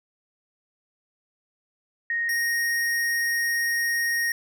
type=tone pair in turn; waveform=sine / square; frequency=1864.7 / 1864.7 Hz; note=A#6 / A#6; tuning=0 / 0 cents; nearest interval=unison; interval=0 cents; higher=neither; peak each=-23 dBFS; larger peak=neither; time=2.1-2.29 / 2.29-4.32 s; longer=second; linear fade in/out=2 ms; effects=none